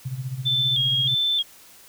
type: tone with tremolo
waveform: sine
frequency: 129.7 Hz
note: C3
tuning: 15 cents flat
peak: -24 dBFS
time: 0.05-1.15 s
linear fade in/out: 10 ms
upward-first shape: sine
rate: 15 Hz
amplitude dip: 75%
type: tone with vibrato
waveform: sine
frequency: 3400 Hz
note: G#7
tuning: 40 cents sharp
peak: -19 dBFS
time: 0.45-1.43 s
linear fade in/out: 20 ms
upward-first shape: square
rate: 1.6 Hz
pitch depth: 67 cents each way
effects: white hiss -49 dBFS RMS until 1.88 s